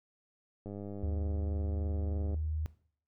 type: click train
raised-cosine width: 2 ms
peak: -30 dBFS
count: 171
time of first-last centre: 0.66-2.343 s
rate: 101 Hz
type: tone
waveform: sine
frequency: 77.78 Hz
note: D#2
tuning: in tune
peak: -31 dBFS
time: 1.03-2.66 s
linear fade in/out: 0 ms
effects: noise-tail reverb RT60 0.5 s tail -17 dB re dry